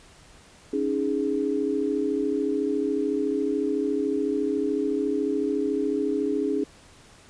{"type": "chord", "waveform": "sine", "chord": "C# suspended second", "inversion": "none", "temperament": "equal", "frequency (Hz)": [277.2, 311.1, 415.3], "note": ["C#4", "D#4", "G#4"], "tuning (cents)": [0, 0, 0], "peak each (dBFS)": [-27, -28, -26], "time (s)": [0.73, 6.64], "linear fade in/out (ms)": 5, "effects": ["pink hiss -52 dBFS RMS until 7.29 s", "resampled to 22050 Hz"]}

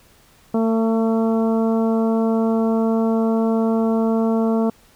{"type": "harmonic tone", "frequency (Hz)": 224.8, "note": "A3", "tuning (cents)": 37, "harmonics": [1, 2, 3, 4, 5, 6], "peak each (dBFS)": [-17, -22, -26, -32, -34, -38], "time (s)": [0.54, 4.7], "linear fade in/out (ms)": 5, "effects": ["pink hiss -53 dBFS RMS until 4.95 s"]}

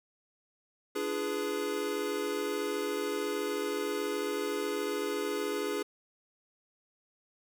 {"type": "chord", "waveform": "square", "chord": "D diminished seventh", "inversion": "none", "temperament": "equal with one note detuned", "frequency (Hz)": [293.7, 341.6, 415.3, 493.9], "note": ["D4", "F4", "Ab4", "Cb5"], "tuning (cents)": [0, -38, 0, 0], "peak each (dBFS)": [-39, -40, -34, -40], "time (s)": [0.95, 5.83], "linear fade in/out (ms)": 10, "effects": []}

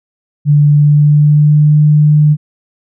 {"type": "tone with pitch glide", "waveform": "sine", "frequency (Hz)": [146.83, 150.26], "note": ["D3", "D3"], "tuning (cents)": [0, 40], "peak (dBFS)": -4, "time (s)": [0.45, 2.37], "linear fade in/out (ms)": 50, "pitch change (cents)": 40, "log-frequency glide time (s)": [0.71, 1.74], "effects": []}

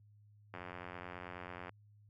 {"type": "click train", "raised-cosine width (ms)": 0.5, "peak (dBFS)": -30, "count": 104, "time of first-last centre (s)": [0.54, 1.693], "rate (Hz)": 89.3, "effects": ["added 104 Hz sine -60 dBFS peak until 2.09 s", "high-pass 60 Hz 12 dB/octave"]}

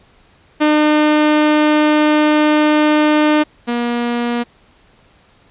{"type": "tone pair in turn", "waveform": "sawtooth", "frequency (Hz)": [302.6, 238.9], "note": ["D#4", "A#3"], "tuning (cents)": [-48, 43], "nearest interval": "major third", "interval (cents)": 409, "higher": "first", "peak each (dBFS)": [-6, -12], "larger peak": "first", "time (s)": [[0.6, 3.44], [3.67, 4.44]], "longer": "first", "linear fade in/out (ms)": 20, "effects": ["pink hiss -51 dBFS RMS until 5.5 s", "resampled to 8000 Hz"]}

